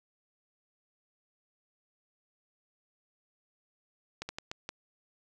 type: slowing click train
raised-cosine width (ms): 0.2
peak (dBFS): -20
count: 5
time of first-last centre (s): 4.22-4.691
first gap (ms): 70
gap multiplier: 1.36
effects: none